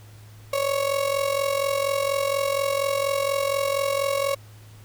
35% pulse tone with amplitude modulation, 554.4 Hz, C#5, in tune, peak -17 dBFS, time 0.53-4.35 s, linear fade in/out 5 ms, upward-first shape sine, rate 44.2 Hz, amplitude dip 70%, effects added 106 Hz sine -44 dBFS peak until 4.84 s + pink hiss -53 dBFS RMS until 4.84 s

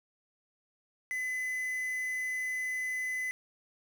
triangle tone with quantisation, 2017 Hz, B6, 36 cents sharp, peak -30 dBFS, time 1.11-3.31 s, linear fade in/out 0 ms, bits 8, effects none

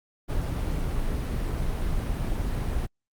brown noise, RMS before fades -27 dBFS, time 0.28-2.87 s, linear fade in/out 20 ms, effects Opus 32 kbps

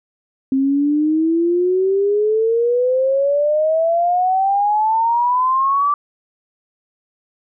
sine exponential sweep, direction up, 264.2 to 1171 Hz, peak -13 dBFS, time 0.52-5.94 s, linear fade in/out 2 ms, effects none

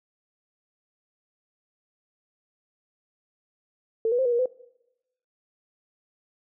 sine tone with pitch steps, 449.6 / 486.5 / 525 / 484.1 / 473.1 / 508 Hz, A4 / B4 / C5 / B4 / A#4 / B4, +37 / -26 / +6 / -35 / +26 / +49 cents, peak -20 dBFS, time 4.05-4.458 s, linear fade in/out 2 ms, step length 68 ms, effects noise-tail reverb RT60 0.9 s tail -21 dB re dry

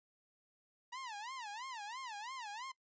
sawtooth tone with vibrato, 932.3 Hz, A#5, in tune, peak -40 dBFS, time 0.92-2.72 s, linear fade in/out 10 ms, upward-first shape sine, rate 3 Hz, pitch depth 240 cents each way, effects noise-tail reverb RT60 0.1 s tail -20 dB re dry + resampled to 16000 Hz

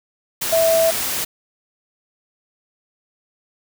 sine tone in noise, 656 Hz, E5, 9 cents flat, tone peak -13 dBFS, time 0.52-0.91 s, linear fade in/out 10 ms, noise white, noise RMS -23 dBFS, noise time 0.41-1.25 s, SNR +7 dB, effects none

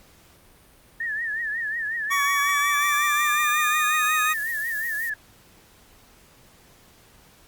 sine tone with vibrato, 1786 Hz, A6, 25 cents sharp, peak -25 dBFS, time 1-5.14 s, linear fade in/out 5 ms, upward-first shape triangle, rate 5.5 Hz, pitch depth 120 cents each way
25% pulse tone with pitch glide, 1128 to 1244.4 Hz, C#6 to D#6, +30 to 0 cents, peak -17 dBFS, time 2.1-4.34 s, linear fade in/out 20 ms, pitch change +170 cents, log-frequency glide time 2.32-4.07 s
violet noise, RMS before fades -37 dBFS, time 2.81-5.1 s, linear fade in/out 10 ms
effects pink hiss -54 dBFS RMS until 7.47 s + Opus 48 kbps

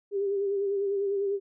sine tone with vibrato, 398.1 Hz, G4, 27 cents sharp, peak -25 dBFS, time 0.11-1.4 s, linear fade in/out 50 ms, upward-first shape sine, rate 10 Hz, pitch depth 39 cents each way, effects none

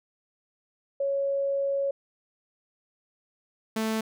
sine / sawtooth tone pair in turn, 554.4 / 220.6 Hz, C#5 / A3, 0 / +5 cents, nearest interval octave + major third, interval 1595 cents, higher first, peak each -24 / -22 dBFS, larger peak second, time 1-1.91 / 3.76-4.01 s, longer first, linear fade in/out 5 ms, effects none

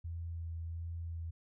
sine tone with vibrato, 83.4 Hz, E2, 21 cents sharp, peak -38 dBFS, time 0.04-1.31 s, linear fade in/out 10 ms, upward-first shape sine, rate 1.4 Hz, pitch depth 15 cents each way, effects none

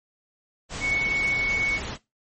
sine tone in noise, 2219 Hz, C#7, 1 cent sharp, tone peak -22 dBFS, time 0.8-1.8 s, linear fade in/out 50 ms, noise pink, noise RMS -33 dBFS, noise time 0.69-1.98 s, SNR +8 dB, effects noise-tail reverb RT60 0.2 s tail -18 dB re dry + MP3 32 kbps

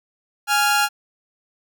sawtooth tone pair together, 830.6 / 1392.5 Hz, G#5 / F6, 0 / -5 cents, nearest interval major sixth, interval 895 cents, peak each -15 dBFS, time 0.47-0.89 s, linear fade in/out 50 ms, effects none

